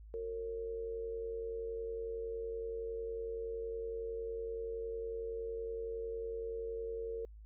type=tone with amplitude modulation; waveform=sine; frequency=455.9 Hz; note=A#4; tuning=39 cents flat; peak=-35 dBFS; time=0.14-7.25 s; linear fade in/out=0 ms; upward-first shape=sine; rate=90.8 Hz; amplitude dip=55%; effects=added 53 Hz sine -50 dBFS peak until 7.45 s